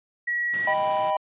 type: tone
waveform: sine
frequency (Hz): 1920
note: B6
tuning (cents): -49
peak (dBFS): -23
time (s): 0.27-0.74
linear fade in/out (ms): 10
type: high-pass noise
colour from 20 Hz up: pink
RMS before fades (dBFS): -41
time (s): 0.53-1.11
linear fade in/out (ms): 10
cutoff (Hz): 110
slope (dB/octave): 48
type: chord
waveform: triangle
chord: Eb augmented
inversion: none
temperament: equal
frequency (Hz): 622.3 / 784 / 987.8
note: Eb5 / G5 / B5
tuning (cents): 0 / 0 / 0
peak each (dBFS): -24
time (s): 0.67-1.17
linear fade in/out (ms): 5
effects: resampled to 8000 Hz